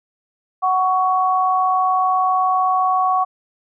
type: tone pair together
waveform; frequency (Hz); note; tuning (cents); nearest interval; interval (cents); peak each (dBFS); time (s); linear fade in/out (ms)
sine; 744 / 1116.5; F#5 / C#6; +9 / +12; perfect fifth; 703; -17; 0.62-3.25; 20
effects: none